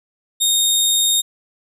20% pulse tone, 3700 Hz, A#7, 14 cents flat, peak -8 dBFS, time 0.4-1.22 s, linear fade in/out 20 ms, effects none

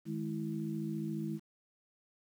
sine tone cluster, 156.4 / 210.9 / 328.5 Hz, D#3 / G#3 / E4, +9 / +27 / -6 cents, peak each -39 / -38 / -40 dBFS, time 0.05-1.4 s, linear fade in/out 50 ms, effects 10-bit

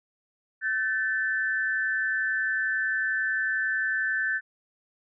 sine tone pair together, 1528.9 / 1760 Hz, G6 / A6, -44 / 0 cents, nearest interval major second, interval 244 cents, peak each -27 dBFS, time 0.61-4.41 s, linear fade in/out 50 ms, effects none

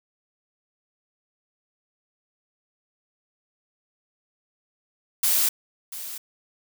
blue noise with echo, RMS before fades -21 dBFS, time 5.23-5.49 s, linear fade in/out 5 ms, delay 690 ms, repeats 1, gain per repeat -14 dB, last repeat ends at 6.18 s, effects none

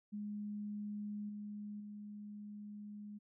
sine tone with level steps, 207.7 Hz, G#3, in tune, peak -40 / -43 / -46 dBFS, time 0.12-3.19 s, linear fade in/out 20 ms, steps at 1.29 / 1.8 s, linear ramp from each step 5 ms, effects none

